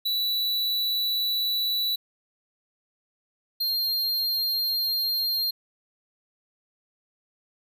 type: tone pair in turn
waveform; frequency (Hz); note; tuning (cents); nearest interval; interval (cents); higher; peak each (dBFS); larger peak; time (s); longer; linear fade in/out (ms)
square; 3948 / 4202; B7 / C8; -1 / +7; minor second; 108; second; -24; neither; 0.05-1.96 / 3.6-5.51; neither; 10
effects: none